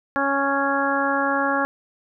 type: harmonic tone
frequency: 277.2 Hz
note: C#4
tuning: in tune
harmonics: 1 / 2 / 3 / 4 / 5 / 6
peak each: -26 / -26 / -26 / -26 / -26 / -26 dBFS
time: 0.16-1.65 s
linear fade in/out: 0 ms
effects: none